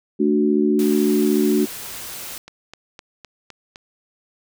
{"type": "chord", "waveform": "sine", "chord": "D major", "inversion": "second", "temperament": "equal", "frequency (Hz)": [220, 293.7, 370], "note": ["A3", "D4", "F#4"], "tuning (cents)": [0, 0, 0], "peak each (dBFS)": -19, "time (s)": [0.19, 1.66], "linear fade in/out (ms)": 20}
{"type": "noise", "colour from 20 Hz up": "white", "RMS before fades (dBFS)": -33, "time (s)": [0.79, 2.38], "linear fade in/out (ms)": 2}
{"type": "click train", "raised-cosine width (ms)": 0.2, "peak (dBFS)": -21, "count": 6, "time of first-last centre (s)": [2.48, 3.759], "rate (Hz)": 3.91}
{"effects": []}